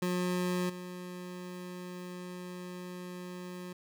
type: tone with level steps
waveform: 25% pulse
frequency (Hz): 179.9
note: F#3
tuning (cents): -48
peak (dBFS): -26 / -37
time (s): 0.02-3.73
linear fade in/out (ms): 5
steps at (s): 0.69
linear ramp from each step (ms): 10
effects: none